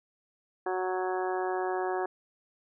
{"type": "harmonic tone", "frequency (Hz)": 185, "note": "F#3", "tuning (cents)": 0, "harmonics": [2, 3, 4, 5, 6, 7, 8, 9], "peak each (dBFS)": [-31, -40, -33, -39, -41, -45, -48, -41], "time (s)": [0.66, 2.06], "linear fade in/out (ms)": 5, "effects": []}